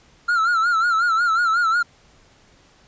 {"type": "tone with vibrato", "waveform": "triangle", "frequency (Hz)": 1371, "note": "F6", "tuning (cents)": -32, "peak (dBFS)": -14, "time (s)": [0.28, 1.83], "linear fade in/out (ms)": 10, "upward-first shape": "sine", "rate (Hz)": 5.5, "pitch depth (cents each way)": 93, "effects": ["pink hiss -54 dBFS RMS until 2.87 s", "resampled to 16000 Hz"]}